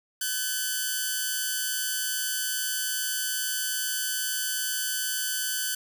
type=tone pair together; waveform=5% pulse; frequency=1520 / 1704.7 Hz; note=F#6 / G#6; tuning=+46 / +45 cents; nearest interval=major second; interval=199 cents; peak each=-16 / -25 dBFS; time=0.21-5.75 s; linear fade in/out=5 ms; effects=none